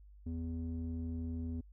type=tone with low-pass filter; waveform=square; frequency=82.41 Hz; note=E2; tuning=in tune; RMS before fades=-39 dBFS; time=0.26-1.61 s; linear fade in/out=5 ms; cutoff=270 Hz; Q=2.5; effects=added 50 Hz sine -54 dBFS peak until 1.72 s